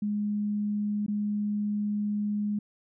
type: tone with dropouts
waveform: sine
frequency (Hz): 207.7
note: G#3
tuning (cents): 0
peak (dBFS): -26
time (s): 0.02-2.59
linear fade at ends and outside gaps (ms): 5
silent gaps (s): 1.064-1.081
effects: none